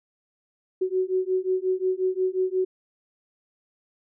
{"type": "beating tone pair", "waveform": "sine", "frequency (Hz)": [370, 375.6], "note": ["F#4", "F#4"], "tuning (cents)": [0, 26], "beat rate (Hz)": 5.6, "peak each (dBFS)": -25, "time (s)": [0.81, 2.65], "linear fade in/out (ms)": 10, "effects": []}